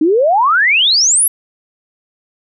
sine exponential sweep, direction up, 294.6 to 11650 Hz, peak -8 dBFS, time 0.01-1.28 s, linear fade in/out 5 ms, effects none

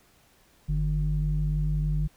sine tone pair together, 48.44 / 151.9 Hz, G1 / D#3, -20 / -41 cents, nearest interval octave + minor sixth, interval 1979 cents, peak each -25 dBFS, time 0.68-2.08 s, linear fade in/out 20 ms, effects tanh soft clip ceiling -17 dBFS + pink hiss -61 dBFS RMS until 2.16 s

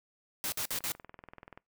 white noise bursts, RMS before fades -34 dBFS, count 4, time 0.44-0.92 s, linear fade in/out 0 ms, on 81 ms, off 52 ms
click train, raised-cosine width 0.5 ms, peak -32 dBFS, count 19, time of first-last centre 0.71-1.575 s, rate 20.8 Hz
effects noise-tail reverb RT60 0.2 s tail -24 dB re dry

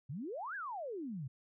sine exponential two-way sweep, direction up then down, 121.2 to 1705 to 121.2 Hz, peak -39 dBFS, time 0.09-1.28 s, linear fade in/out 10 ms, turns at 0.55 s, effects none

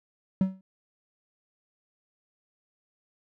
triangle tone with exponential decay, 189.5 Hz, F#3, 42 cents sharp, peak -15 dBFS, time 0.41-0.61 s, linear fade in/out 2 ms, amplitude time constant 42 ms, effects none

